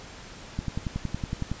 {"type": "click train", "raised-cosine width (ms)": 5, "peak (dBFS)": -16, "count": 11, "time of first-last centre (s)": [0.59, 1.516], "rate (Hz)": 10.8, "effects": ["pink hiss -44 dBFS RMS until 1.6 s", "resampled to 16000 Hz"]}